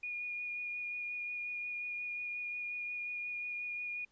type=tone with vibrato; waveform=sine; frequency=2441 Hz; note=D#7; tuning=34 cents flat; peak=-37 dBFS; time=0.03-4.05 s; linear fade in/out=5 ms; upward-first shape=sine; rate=5.6 Hz; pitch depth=13 cents each way; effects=pink hiss -73 dBFS RMS until 4.11 s + resampled to 16000 Hz